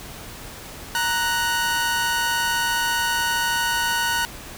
sawtooth tone pair together, 932.3 / 1479.9 Hz, A#5 / F#6, 0 / 0 cents, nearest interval minor sixth, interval 800 cents, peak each -20 / -19 dBFS, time 0.95-4.25 s, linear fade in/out 0 ms, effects pink hiss -38 dBFS RMS until 4.57 s

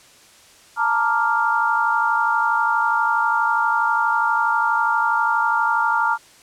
sine chord, Bb major seventh, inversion third, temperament equal, 880 / 932.3 / 1174.7 / 1396.9 Hz, A5 / Bb5 / D6 / F6, 0 / 0 / 0 / 0 cents, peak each -23 / -21 / -25 / -20 dBFS, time 0.76-6.18 s, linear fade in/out 50 ms, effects white hiss -49 dBFS RMS until 6.42 s + low-pass 9000 Hz 12 dB/octave

